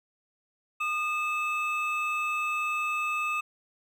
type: tone pair together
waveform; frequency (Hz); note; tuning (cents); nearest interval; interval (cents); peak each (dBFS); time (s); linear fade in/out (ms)
triangle; 1221.7 / 2600; D#6 / E7; -32 / -24; octave + minor second; 1308; -28; 0.8-3.41; 10
effects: none